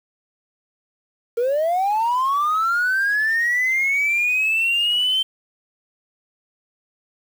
triangle linear sweep, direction up, 456.2 to 3115 Hz, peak -14 dBFS, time 1.37-5.23 s, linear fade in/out 10 ms, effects tanh soft clip ceiling -13 dBFS + 7-bit

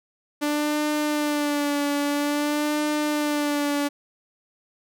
sawtooth tone with vibrato, 293.7 Hz, D4, in tune, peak -18 dBFS, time 0.41-3.89 s, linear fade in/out 20 ms, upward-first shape sine, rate 0.5 Hz, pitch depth 38 cents each way, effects none

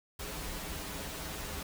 pink noise with comb filter, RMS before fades -40 dBFS, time 0.19-1.63 s, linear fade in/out 5 ms, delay 8.5 ms, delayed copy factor -0.75, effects none

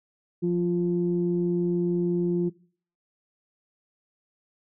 sine tone pair together, 175.4 / 349 Hz, F3 / F4, +8 / -1 cents, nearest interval octave, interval 1191 cents, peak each -24 dBFS, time 0.42-2.5 s, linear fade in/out 20 ms, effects noise-tail reverb RT60 0.5 s tail -22 dB re dry + tanh soft clip ceiling -14 dBFS

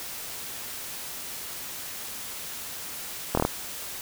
slowing click train, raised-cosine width 1 ms, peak -8 dBFS, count 5, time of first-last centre 3.35-3.45 s, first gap 24 ms, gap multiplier 1.03, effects white hiss -37 dBFS RMS until 4.01 s

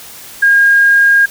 sine tone, 1622 Hz, G#6, 41 cents flat, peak -5 dBFS, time 0.42-1.26 s, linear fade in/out 10 ms, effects white hiss -33 dBFS RMS until 1.3 s

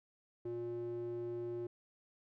square tone with band-pass filter, 118.4 Hz, A#2, 27 cents sharp, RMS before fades -41 dBFS, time 0.45-1.67 s, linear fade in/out 5 ms, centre 350 Hz, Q 3.7, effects none

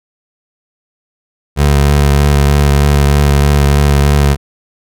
25% pulse tone with vibrato, 71.5 Hz, D2, 46 cents flat, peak -3 dBFS, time 1.56-4.37 s, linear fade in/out 50 ms, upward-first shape sine, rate 3.2 Hz, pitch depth 24 cents each way, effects none

